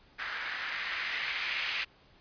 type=noise with low-pass filter sweep; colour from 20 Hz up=violet; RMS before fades=-35 dBFS; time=0.18-1.85 s; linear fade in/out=20 ms; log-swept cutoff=1600 to 2400 Hz; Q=2.6; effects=pink hiss -61 dBFS RMS until 2.2 s + resampled to 11025 Hz

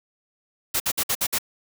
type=noise bursts; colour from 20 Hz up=white; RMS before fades=-23 dBFS; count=6; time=0.74-1.386 s; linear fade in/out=10 ms; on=61 ms; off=56 ms; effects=none

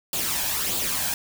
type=noise with flanger; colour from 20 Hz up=white; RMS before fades=-26 dBFS; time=0.13-1.14 s; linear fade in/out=2 ms; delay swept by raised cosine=0.25 to 1.25 ms; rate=1.6 Hz; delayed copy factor=+0.55; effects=none

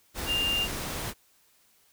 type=tone in noise; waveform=sine; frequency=2800 Hz; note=F7; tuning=4 cents sharp; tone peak=-25 dBFS; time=0.26-0.68 s; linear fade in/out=50 ms; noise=pink; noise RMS=-34 dBFS; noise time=0.14-1.14 s; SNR=+6 dB; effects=white hiss -64 dBFS RMS until 1.92 s

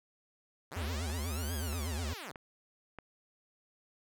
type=linear two-way sweep; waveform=5% pulse; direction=up then down; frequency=111.2 to 1675 to 111.2 Hz; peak=-31 dBFS; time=0.71-2.32 s; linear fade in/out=10 ms; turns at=1.55 s
type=tone with vibrato; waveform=square; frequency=79.5 Hz; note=D#2; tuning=38 cents sharp; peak=-35 dBFS; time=0.76-2.14 s; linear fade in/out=10 ms; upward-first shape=sine; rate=8.2 Hz; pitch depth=190 cents each way
type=click train; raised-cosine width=0.5 ms; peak=-29 dBFS; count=4; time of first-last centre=1.1-2.987 s; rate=1.59 Hz
effects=none

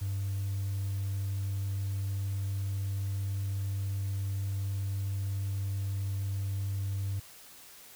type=tone; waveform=triangle; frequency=98 Hz; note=G2; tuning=in tune; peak=-27 dBFS; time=0.01-7.2 s; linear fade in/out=10 ms; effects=tanh soft clip ceiling -26 dBFS + white hiss -52 dBFS RMS until 7.95 s

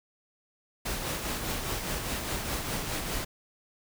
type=noise with tremolo; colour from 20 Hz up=pink; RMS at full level=-31 dBFS; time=0.85-3.25 s; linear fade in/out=10 ms; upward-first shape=triangle; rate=4.9 Hz; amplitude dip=45%; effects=none

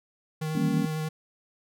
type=tone with vibrato; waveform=square; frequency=156.2 Hz; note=D#3; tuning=7 cents sharp; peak=-29 dBFS; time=0.41-1.09 s; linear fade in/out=10 ms; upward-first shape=sine; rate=11 Hz; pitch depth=13 cents each way
type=chord; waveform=sine; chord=E diminished seventh; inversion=none; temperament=equal; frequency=164.81 / 196 / 233.1 / 277.2 Hz; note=E3 / G3 / Bb3 / Db4; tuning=0 / 0 / 0 / 0 cents; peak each=-29 dBFS; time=0.55-0.86 s; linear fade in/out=5 ms
effects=none

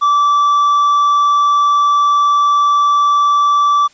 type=tone; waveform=triangle; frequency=1161 Hz; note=D6; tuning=20 cents flat; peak=-7 dBFS; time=0.01-3.88 s; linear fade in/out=20 ms; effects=white hiss -49 dBFS RMS until 3.93 s + resampled to 16000 Hz

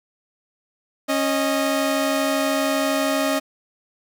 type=tone pair together; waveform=sawtooth; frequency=274.2 / 621 Hz; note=C#4 / D#5; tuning=-19 / -3 cents; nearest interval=octave + major second; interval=1416 cents; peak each=-18 dBFS; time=1.08-3.4 s; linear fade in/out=20 ms; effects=none

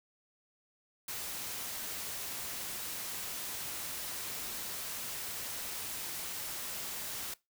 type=noise; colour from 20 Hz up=white; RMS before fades=-40 dBFS; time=1.08-7.34 s; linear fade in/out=5 ms; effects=noise-tail reverb RT60 0.2 s tail -20 dB re dry

